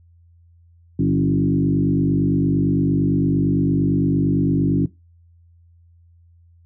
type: tone with frequency modulation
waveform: sine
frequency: 220 Hz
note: A3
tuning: in tune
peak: -15 dBFS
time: 0.99-4.86 s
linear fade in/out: 5 ms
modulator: 48.8 Hz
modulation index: 2.2
effects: noise-tail reverb RT60 0.2 s tail -18 dB re dry + added 85 Hz sine -49 dBFS peak until 6.65 s